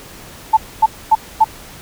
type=tone bursts; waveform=sine; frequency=880 Hz; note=A5; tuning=in tune; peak=-5 dBFS; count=4; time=0.53-1.444 s; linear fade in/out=10 ms; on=41 ms; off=250 ms; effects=pink hiss -37 dBFS RMS until 1.81 s

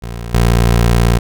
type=tone with level steps; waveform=20% pulse; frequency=58.27 Hz; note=A#1; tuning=in tune; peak=-18 / -4 dBFS; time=0.02-1.19 s; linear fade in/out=10 ms; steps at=0.34 s; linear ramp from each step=2 ms; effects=none

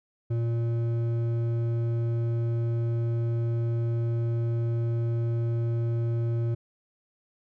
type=tone with hard clipping; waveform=triangle; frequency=116.54 Hz; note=A#2; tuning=in tune; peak=-26 dBFS; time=0.3-6.55 s; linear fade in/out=10 ms; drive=12 dB; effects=none

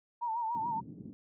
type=tone with vibrato; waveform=sine; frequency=920 Hz; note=A#5; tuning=23 cents flat; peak=-31 dBFS; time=0.21-0.81 s; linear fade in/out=20 ms; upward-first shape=sine; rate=6.9 Hz; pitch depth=81 cents each way
type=band-pass noise; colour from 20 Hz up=pink; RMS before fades=-47 dBFS; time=0.55-1.13 s; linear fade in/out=0 ms; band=130 to 280 Hz; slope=24 dB/octave
effects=none

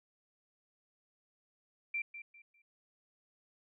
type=tone with echo; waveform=sine; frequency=2356 Hz; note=D7; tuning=5 cents sharp; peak=-33 dBFS; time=1.94-2.02 s; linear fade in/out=5 ms; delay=200 ms; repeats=3; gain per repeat=-11 dB; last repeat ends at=2.62 s; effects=none

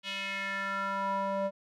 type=tone with band-pass filter sweep; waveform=square; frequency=196 Hz; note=G3; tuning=in tune; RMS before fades=-33 dBFS; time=0.03-1.51 s; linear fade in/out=50 ms; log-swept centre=3100 to 650 Hz; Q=3.3; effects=none

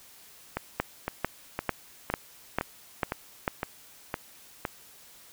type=two click trains; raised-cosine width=0.5 ms; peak=-10 / -14 dBFS; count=7 / 9; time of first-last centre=0.8-3.479 / 0.57-4.652 s; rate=2.24 / 1.96 Hz; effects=white hiss -53 dBFS RMS until 5.32 s

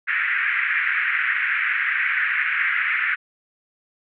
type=band-pass noise; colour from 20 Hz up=pink; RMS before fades=-22 dBFS; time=0.07-3.16 s; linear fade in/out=20 ms; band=1500 to 2300 Hz; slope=48 dB/octave; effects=none

